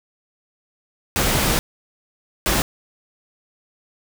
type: noise bursts at uneven times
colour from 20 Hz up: pink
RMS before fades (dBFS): -19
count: 2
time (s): 1.16-1.59 / 2.46-2.62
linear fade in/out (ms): 0
effects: none